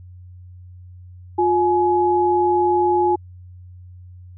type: tone pair together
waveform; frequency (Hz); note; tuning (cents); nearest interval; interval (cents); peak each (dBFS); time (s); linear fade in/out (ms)
sine; 355.1 / 843; F4 / G#5; +29 / +26; octave + minor third; 1497; -17; 1.38-3.16; 10
effects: added 90 Hz sine -38 dBFS peak until 4.37 s